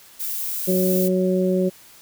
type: noise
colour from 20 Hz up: violet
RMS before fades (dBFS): -27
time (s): 0.19-1.09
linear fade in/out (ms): 20
type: harmonic tone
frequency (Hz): 185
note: F#3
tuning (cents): 0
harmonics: 1 / 2 / 3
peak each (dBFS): -20 / -21 / -24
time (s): 0.67-1.7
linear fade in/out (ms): 20
effects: white hiss -48 dBFS RMS until 2.01 s